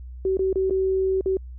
sine tone with dropouts, 380.5 Hz, F#4, 48 cents sharp, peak -19 dBFS, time 0.25-1.37 s, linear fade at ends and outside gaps 2 ms, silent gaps 0.371-0.392 / 0.529-0.557 / 0.698-0.707 / 1.21-1.259 s, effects added 62 Hz sine -35 dBFS peak until 1.58 s

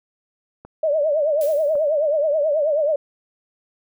clicks, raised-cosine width 1 ms, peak -25 dBFS, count 2, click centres 0.65 / 1.754 s
sine tone with vibrato, 603 Hz, D5, 46 cents sharp, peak -16 dBFS, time 0.83-2.96 s, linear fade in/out 5 ms, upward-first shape triangle, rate 9.3 Hz, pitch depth 140 cents each way
blue noise with exponential decay, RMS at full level -34 dBFS, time 1.41-1.92 s, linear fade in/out 2 ms, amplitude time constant 110 ms
effects none

